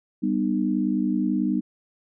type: chord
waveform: sine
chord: G augmented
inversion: none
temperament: equal with one note detuned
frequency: 196 / 246.9 / 305.3 Hz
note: G3 / B3 / D#4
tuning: 0 / 0 / -33 cents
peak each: -25 dBFS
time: 0.22-1.61 s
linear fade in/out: 20 ms
effects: none